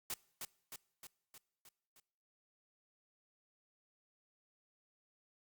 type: noise with echo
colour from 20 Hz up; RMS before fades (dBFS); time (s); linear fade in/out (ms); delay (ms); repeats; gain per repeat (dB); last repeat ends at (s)
white; -40; 0.1-0.14; 2; 310; 6; -4; 2
effects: noise-tail reverb RT60 0.8 s tail -23 dB re dry + Opus 48 kbps